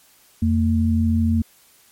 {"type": "tone pair together", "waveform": "sine", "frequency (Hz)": [86.3, 226.6], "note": ["F2", "A#3"], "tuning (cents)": [-20, -49], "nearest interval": "octave + perfect fourth", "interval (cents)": 1671, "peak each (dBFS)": -18, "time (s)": [0.42, 1.42], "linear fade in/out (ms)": 5, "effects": ["white hiss -54 dBFS RMS until 1.91 s", "MP3 64 kbps"]}